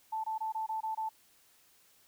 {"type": "tone bursts", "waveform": "sine", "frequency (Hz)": 880, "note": "A5", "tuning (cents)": 0, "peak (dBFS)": -32, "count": 7, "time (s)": [0.12, 1.092], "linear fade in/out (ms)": 10, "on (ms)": 120, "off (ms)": 22, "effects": ["white hiss -65 dBFS RMS until 2.07 s"]}